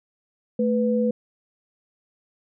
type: tone pair together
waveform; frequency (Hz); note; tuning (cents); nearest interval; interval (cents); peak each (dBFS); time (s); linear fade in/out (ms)
sine; 220 / 495.1; A3 / B4; 0 / +4; octave + major second; 1404; -21 / -22; 0.59-1.11; 5
effects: none